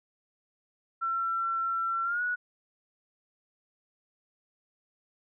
sine tone with pitch glide, 1351 to 1464.8 Hz, E6 to F#6, +42 to -18 cents, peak -27 dBFS, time 1.01-2.36 s, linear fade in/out 20 ms, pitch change +140 cents, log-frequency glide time 2.03-2.22 s, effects none

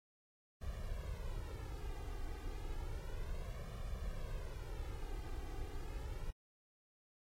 brown noise with flanger, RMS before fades -43 dBFS, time 0.61-6.31 s, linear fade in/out 10 ms, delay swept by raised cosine 1.7 to 2.54 ms, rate 0.31 Hz, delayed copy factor +0.85, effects AAC 48 kbps

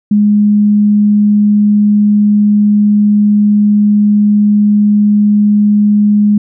sine tone, 207.7 Hz, G#3, in tune, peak -5 dBFS, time 0.11-6.38 s, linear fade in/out 5 ms, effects none

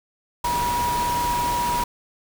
sine tone in noise, 964 Hz, B5, 42 cents flat, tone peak -21 dBFS, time 0.44-1.84 s, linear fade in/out 5 ms, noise pink, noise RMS -29 dBFS, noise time 0.44-1.84 s, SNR +5 dB, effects none

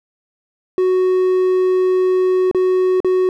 triangle tone with dropouts, 370 Hz, F#4, in tune, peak -10 dBFS, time 0.78-3.29 s, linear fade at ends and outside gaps 1 ms, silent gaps 2.513-2.547 / 3.003-3.046 s, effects none

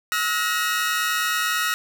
sawtooth tone cluster, 1290 / 1439 / 1883 Hz, E6 / F#6 / A#6, -38 / -49 / +17 cents, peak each -22 dBFS, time 0.12-1.74 s, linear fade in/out 0 ms, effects 7-bit

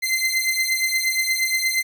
sawtooth beating tone pair, 2067 / 2075.5 Hz, C7 / C7, -22 / -15 cents, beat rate 8.5 Hz, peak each -19 dBFS, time 0.02-1.83 s, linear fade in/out 20 ms, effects none

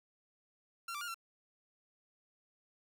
sawtooth tone with pitch steps, 1369 / 1173 / 1420 / 1355 Hz, F6 / D6 / F6 / E6, -35 / -2 / +28 / +47 cents, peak -36 dBFS, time 0.88-1.144 s, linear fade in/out 5 ms, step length 66 ms, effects none

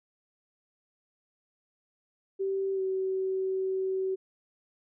sine tone with pitch glide, 387.8 to 379.6 Hz, G4 to F#4, -19 to +44 cents, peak -27 dBFS, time 2.39-4.16 s, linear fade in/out 20 ms, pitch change -37 cents, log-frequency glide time 2.74-2.81 s, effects none

